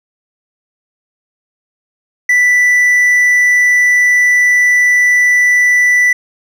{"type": "tone", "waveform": "triangle", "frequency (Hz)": 1975.5, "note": "B6", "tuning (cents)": 0, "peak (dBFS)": -5, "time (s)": [2.29, 6.13], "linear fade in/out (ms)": 5, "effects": []}